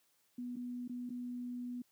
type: tone with dropouts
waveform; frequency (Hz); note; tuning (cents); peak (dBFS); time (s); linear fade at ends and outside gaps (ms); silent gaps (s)
sine; 245.5; B3; -10; -39; 0.38-1.82; 5; 0.559-0.566 / 0.878-0.894 / 1.094-1.102
effects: white hiss -74 dBFS RMS until 1.91 s + high-pass 80 Hz 12 dB/octave